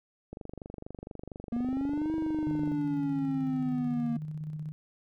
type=click train; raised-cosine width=2 ms; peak=-27 dBFS; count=59; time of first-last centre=0.33-2.717 s; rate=24.3 Hz
type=linear two-way sweep; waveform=triangle; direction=up then down; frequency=232.4 to 320 to 232.4 Hz; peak=-26 dBFS; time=1.52-4.17 s; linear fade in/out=5 ms; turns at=2.14 s
type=tone with tremolo; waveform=sine; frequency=153.3 Hz; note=D#3; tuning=25 cents flat; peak=-33 dBFS; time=2.47-4.72 s; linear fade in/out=0 ms; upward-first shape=square; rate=16 Hz; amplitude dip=35%
effects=none